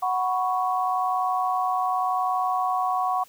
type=chord; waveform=sine; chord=F# suspended fourth; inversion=none; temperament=equal; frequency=740 / 987.8 / 1108.7 Hz; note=F#5 / B5 / C#6; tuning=0 / 0 / 0 cents; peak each=-24 / -30 / -26 dBFS; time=0.02-3.24 s; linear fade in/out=10 ms; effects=white hiss -54 dBFS RMS until 3.28 s